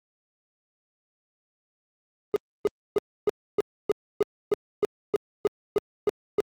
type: tone bursts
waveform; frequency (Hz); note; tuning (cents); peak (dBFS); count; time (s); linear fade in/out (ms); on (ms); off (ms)
triangle; 413.6; G#4; -7; -16; 14; 2.34-6.404; 0; 21; 290
effects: high-pass 100 Hz 12 dB/octave + Opus 24 kbps